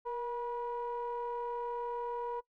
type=ring-modulated tone; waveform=triangle; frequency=246.6 Hz; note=B3; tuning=2 cents flat; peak=-29 dBFS; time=0.05-2.41 s; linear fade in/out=20 ms; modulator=720 Hz; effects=noise-tail reverb RT60 0.1 s tail -22 dB re dry + tanh soft clip ceiling -26 dBFS